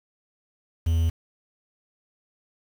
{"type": "tone with quantisation", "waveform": "triangle", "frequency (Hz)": 82.41, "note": "E2", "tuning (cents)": 0, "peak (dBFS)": -17, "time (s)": [0.86, 1.1], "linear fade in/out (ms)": 10, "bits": 7, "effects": []}